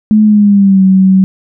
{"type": "tone with pitch glide", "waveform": "sine", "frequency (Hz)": [214.1, 189.64], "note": ["A3", "F#3"], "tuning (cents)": [-47, 43], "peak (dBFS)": -3, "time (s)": [0.11, 1.24], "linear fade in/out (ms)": 0, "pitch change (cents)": -210, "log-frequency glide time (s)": [0.24, 0.83], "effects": []}